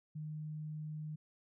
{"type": "tone", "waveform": "sine", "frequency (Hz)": 153.4, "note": "D#3", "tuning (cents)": -24, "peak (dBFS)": -40, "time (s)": [0.15, 1.16], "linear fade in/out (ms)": 10, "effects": []}